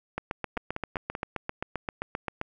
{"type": "two click trains", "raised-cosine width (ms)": 0.5, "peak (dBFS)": [-15, -17], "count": [18, 4], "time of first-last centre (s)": [[0.18, 2.414], [0.57, 1.151]], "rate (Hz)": [7.61, 5.16], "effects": []}